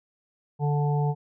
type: harmonic tone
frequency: 146.3 Hz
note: D3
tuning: 6 cents flat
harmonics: 1 / 3 / 5 / 6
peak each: -22 / -32 / -34 / -34 dBFS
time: 0.59-1.15 s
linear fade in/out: 50 ms
effects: none